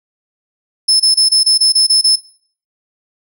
35% pulse tone bursts, 5240 Hz, E8, 11 cents flat, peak -5 dBFS, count 9, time 0.88-2.16 s, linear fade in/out 10 ms, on 120 ms, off 25 ms, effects noise-tail reverb RT60 0.5 s tail -17 dB re dry

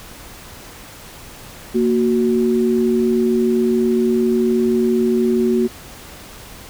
sine tone pair together, 232.8 / 370 Hz, A#3 / F#4, -2 / 0 cents, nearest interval minor sixth, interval 802 cents, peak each -16 dBFS, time 1.74-5.68 s, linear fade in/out 20 ms, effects pink hiss -38 dBFS RMS until 6.69 s

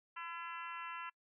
harmonic tone, 337.7 Hz, E4, 42 cents sharp, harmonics 3 / 4 / 5 / 6 / 7 / 8 / 9, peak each -47 / -47 / -51 / -54 / -58 / -51 / -61 dBFS, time 0.16-1.1 s, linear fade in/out 10 ms, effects noise-tail reverb RT60 0.1 s tail -25 dB re dry

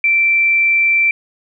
sine tone, 2343 Hz, D7, 5 cents flat, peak -10 dBFS, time 0.04-1.11 s, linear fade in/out 2 ms, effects none

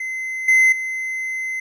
triangle tone with level steps, 2056 Hz, C7, 31 cents flat, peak -22 / -9 / -21 dBFS, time 0-1.6 s, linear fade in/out 5 ms, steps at 0.48 / 0.72 s, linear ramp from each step 5 ms, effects none

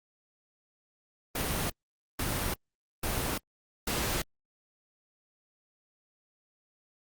pink noise bursts, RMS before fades -31 dBFS, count 4, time 1.35-4.22 s, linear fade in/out 5 ms, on 350 ms, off 490 ms, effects Opus 32 kbps

